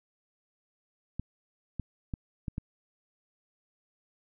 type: clicks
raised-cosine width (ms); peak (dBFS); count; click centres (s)
5; -21; 5; 1.196 / 1.797 / 2.138 / 2.482 / 2.581
effects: none